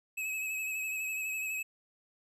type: tone with vibrato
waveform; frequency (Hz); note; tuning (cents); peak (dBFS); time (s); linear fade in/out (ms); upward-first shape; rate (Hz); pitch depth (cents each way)
square; 2570; E7; -45; -34; 0.17-1.63; 10; sine; 12; 31
effects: none